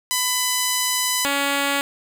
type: tone pair in turn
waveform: 5% pulse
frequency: 1001 / 280.9 Hz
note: B5 / C#4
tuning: +23 / +23 cents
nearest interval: octave + minor seventh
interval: 2200 cents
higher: first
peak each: -7 / -8 dBFS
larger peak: first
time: 0.11-1.25 / 1.25-1.81 s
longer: first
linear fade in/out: 0 ms
effects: none